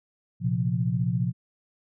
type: chord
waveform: sine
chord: Bb suspended second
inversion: none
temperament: just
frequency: 116.54 / 131.11 / 174.81 Hz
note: Bb2 / C3 / F3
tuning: 0 / +4 / +2 cents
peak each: -27 dBFS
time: 0.4-1.33 s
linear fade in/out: 50 ms
effects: none